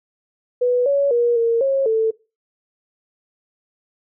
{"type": "tone with pitch steps", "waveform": "sine", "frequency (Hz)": [493.1, 562, 476.5, 462.2, 543, 444.1], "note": ["B4", "C#5", "A#4", "A#4", "C#5", "A4"], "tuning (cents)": [-3, 24, 38, -15, -36, 16], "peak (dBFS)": -14, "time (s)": [0.61, 2.11], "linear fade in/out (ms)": 10, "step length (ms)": 250, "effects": ["noise-tail reverb RT60 0.3 s tail -22 dB re dry"]}